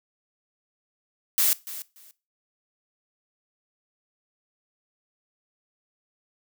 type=noise with echo; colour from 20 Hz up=blue; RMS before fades=-21 dBFS; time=1.38-1.53 s; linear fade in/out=0 ms; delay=290 ms; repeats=2; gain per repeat=-15 dB; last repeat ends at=2.11 s; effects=noise-tail reverb RT60 0.3 s tail -19 dB re dry